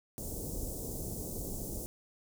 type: band-stop noise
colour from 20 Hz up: pink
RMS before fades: -39 dBFS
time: 0.18-1.86 s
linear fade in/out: 0 ms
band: 570 to 6900 Hz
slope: 24 dB/octave
effects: none